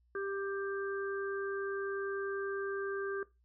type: harmonic tone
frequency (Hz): 394.4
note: G4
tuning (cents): +11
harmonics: 1 / 3 / 4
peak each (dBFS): -36 / -44 / -42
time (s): 0.15-3.23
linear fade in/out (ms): 2
effects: noise-tail reverb RT60 0.2 s tail -17 dB re dry + added 60 Hz sine -67 dBFS peak until 3.44 s